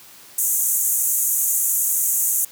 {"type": "band-pass noise", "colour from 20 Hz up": "white", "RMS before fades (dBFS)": -20, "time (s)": [0.38, 2.45], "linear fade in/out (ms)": 5, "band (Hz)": [6300, 16000], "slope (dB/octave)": 96, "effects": ["white hiss -45 dBFS RMS until 2.51 s", "high-pass 80 Hz 12 dB/octave"]}